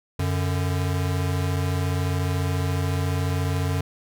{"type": "tone pair together", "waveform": "square", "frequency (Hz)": [91.7, 145.92], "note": ["F#2", "D3"], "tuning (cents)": [-15, -11], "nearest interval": "minor sixth", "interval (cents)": 804, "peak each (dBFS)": [-24, -28], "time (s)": [0.19, 3.81], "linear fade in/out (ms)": 5, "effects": []}